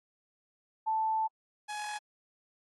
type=tone pair in turn; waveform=sine / sawtooth; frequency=880 / 840 Hz; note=A5 / G#5; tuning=0 / +19 cents; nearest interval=minor second; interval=81 cents; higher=first; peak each=-27 / -32 dBFS; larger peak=first; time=0.86-1.28 / 1.68-1.99 s; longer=first; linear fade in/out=20 ms; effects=AAC 32 kbps